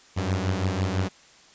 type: beating tone pair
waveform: sawtooth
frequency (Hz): 91.7 / 97.7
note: F#2 / G2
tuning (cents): -15 / -5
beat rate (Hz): 6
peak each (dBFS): -22 / -23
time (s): 0.16-1.09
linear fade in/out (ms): 20
effects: white hiss -53 dBFS RMS until 1.54 s + resampled to 16000 Hz